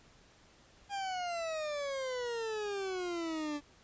40% pulse exponential sweep, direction down, 813 to 287.9 Hz, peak -34 dBFS, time 0.89-3.61 s, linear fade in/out 50 ms, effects pink hiss -62 dBFS RMS until 3.83 s + resampled to 16000 Hz

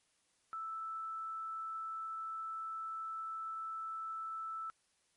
sine tone, 1318.5 Hz, E6, in tune, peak -39 dBFS, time 0.53-4.7 s, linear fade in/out 0 ms, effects white hiss -75 dBFS RMS until 5.16 s + MP3 48 kbps

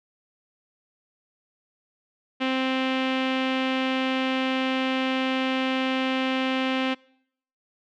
sawtooth tone with low-pass filter, 261.6 Hz, C4, in tune, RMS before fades -25 dBFS, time 2.4-6.95 s, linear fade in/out 20 ms, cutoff 2900 Hz, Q 2.9, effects noise-tail reverb RT60 0.7 s tail -25 dB re dry

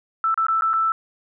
sine tone with dropouts, 1323 Hz, E6, 6 cents sharp, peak -17 dBFS, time 0.24-0.92 s, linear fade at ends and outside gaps 1 ms, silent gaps 0.343-0.376 / 0.467-0.484 / 0.61-0.621 / 0.733-0.738 s, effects none

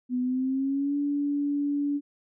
sine tone with pitch glide, 249.9 to 287.1 Hz, B3 to D4, +21 to -39 cents, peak -24 dBFS, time 0.09-2.01 s, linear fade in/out 50 ms, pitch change +240 cents, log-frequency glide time 0.21-0.96 s, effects none

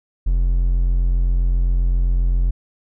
triangle tone, 43.79 Hz, F1, 5 cents sharp, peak -12 dBFS, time 0.26-2.51 s, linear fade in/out 10 ms, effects none

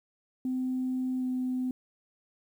sine tone with pitch glide, 256.6 to 254.4 Hz, C4 to C4, -34 to -48 cents, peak -27 dBFS, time 0.45-1.71 s, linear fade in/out 2 ms, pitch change -14 cents, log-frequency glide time 1.18-1.24 s, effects tanh soft clip ceiling -23 dBFS + 10-bit

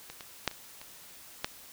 clicks, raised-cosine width 0.2 ms, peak -24 / -25 / -9 / -28 / -28 / -12 dBFS, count 6, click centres 0.1 / 0.208 / 0.477 / 0.513 / 0.815 / 1.445 s, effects white hiss -51 dBFS RMS until 1.72 s

